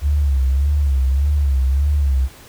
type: tone with vibrato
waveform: sine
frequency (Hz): 69.3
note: C#2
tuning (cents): 0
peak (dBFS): -13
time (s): 0.01-2.29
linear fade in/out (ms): 50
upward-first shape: sine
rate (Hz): 1.7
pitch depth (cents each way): 100
effects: pink hiss -43 dBFS RMS until 2.48 s